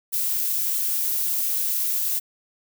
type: noise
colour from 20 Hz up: violet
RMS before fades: -24 dBFS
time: 0.12-2.2 s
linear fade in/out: 20 ms
effects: none